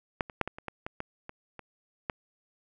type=clicks; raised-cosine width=0.5 ms; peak=-12 / -27 / -10 / -19 / -27 / -20 / -20 / -19 / -25 / -27 / -15 dBFS; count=11; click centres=0.208 / 0.298 / 0.413 / 0.476 / 0.585 / 0.683 / 0.865 / 1.004 / 1.294 / 1.593 / 2.098 s; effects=none